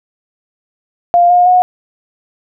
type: tone with pitch steps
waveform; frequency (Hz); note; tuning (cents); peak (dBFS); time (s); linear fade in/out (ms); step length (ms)
sine; 698.5 / 712.8 / 727.3; F5 / F5 / F#5; 0 / +35 / -30; -5; 1.14-1.62; 0; 160
effects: none